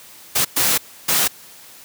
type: noise bursts at uneven times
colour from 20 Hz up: white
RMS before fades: -17 dBFS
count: 3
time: 0.35-0.45 / 0.56-0.78 / 1.08-1.28 s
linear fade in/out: 10 ms
effects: white hiss -43 dBFS RMS until 1.84 s + high-pass 80 Hz 12 dB/octave